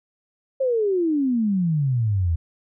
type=exponential sweep; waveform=sine; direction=down; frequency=545 to 79.3 Hz; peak=-18 dBFS; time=0.6-2.36 s; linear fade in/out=10 ms; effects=none